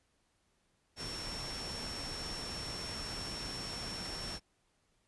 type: tone in noise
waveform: sine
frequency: 5440 Hz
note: F8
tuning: 46 cents flat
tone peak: -42 dBFS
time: 0.96-4.4 s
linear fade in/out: 50 ms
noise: pink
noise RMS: -43 dBFS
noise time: 0.96-4.4 s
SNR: -2 dB
effects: pink hiss -75 dBFS RMS until 5.07 s + resampled to 24000 Hz